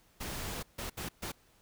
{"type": "noise bursts at uneven times", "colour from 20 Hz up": "pink", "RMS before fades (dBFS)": -39, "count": 4, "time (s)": [[0.2, 0.63], [0.78, 0.9], [0.97, 1.09], [1.22, 1.32]], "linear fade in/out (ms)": 10, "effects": ["pink hiss -66 dBFS RMS until 1.61 s"]}